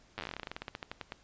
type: slowing click train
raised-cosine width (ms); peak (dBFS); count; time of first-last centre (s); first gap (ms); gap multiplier
0.3; -22; 24; 0.18-1.121; 9; 1.12
effects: pink hiss -63 dBFS RMS until 1.23 s + resampled to 16000 Hz